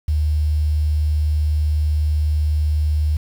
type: tone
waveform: sine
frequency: 76 Hz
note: D#2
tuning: 40 cents flat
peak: -15 dBFS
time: 0.08-3.17 s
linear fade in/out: 5 ms
effects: 7-bit